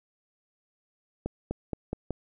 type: accelerating click train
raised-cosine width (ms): 2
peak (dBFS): -17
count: 5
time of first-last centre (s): 1.26-2.107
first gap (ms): 250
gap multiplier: 0.89
effects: none